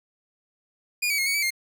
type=tone with pitch steps; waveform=sawtooth; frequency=2435 / 2277 / 2153 / 2233 / 2297 / 2121 Hz; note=D#7 / C#7 / C7 / C#7 / D7 / C7; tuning=-38 / +46 / +49 / +12 / -39 / +23 cents; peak=-19 dBFS; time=1.02-1.506 s; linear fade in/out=10 ms; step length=81 ms; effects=none